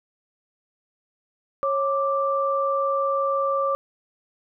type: tone pair together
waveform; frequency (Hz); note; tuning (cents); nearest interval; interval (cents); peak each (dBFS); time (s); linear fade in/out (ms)
sine; 548.8 / 1174.7; C#5 / D6; -17 / 0; octave + minor second; 1317; -23; 1.63-3.75; 0
effects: none